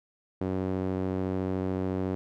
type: tone with band-pass filter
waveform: sawtooth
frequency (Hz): 93.8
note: F#2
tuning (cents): +24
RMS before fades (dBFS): -30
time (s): 0.41-2.15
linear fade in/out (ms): 0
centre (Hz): 340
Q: 1.1
effects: none